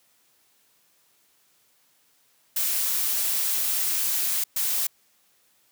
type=noise bursts at uneven times; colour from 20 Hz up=blue; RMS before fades=-25 dBFS; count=2; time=2.56-4.44 / 4.56-4.87 s; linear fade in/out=5 ms; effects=white hiss -64 dBFS RMS until 5.71 s + high-pass 100 Hz 12 dB/octave